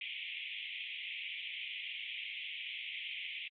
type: band-pass noise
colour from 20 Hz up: pink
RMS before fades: -43 dBFS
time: 0.01-3.48 s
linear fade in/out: 2 ms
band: 2100 to 3400 Hz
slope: 96 dB/octave
effects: AAC 32 kbps